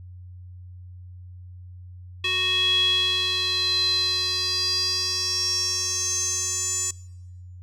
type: tone with band-pass filter sweep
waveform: square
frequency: 370 Hz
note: F#4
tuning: in tune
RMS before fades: -24 dBFS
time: 2.24-6.91 s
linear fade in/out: 5 ms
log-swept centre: 3000 to 7200 Hz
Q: 9.3
effects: noise-tail reverb RT60 1.0 s tail -24 dB re dry + added 90 Hz sine -39 dBFS peak until 7.62 s